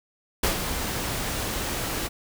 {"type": "noise with ADSR envelope", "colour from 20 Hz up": "pink", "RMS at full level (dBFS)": -22, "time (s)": [0.43, 2.09], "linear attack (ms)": 6, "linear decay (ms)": 120, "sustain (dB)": -7, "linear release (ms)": 28, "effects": []}